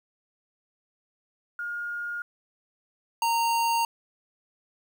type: tone pair in turn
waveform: sine / square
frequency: 1423 / 924.9 Hz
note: F6 / A#5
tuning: +32 / -14 cents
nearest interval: perfect fifth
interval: 746 cents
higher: first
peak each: -30 / -23 dBFS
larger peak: second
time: 1.59-2.22 / 3.22-3.85 s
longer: neither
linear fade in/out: 2 ms
effects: 10-bit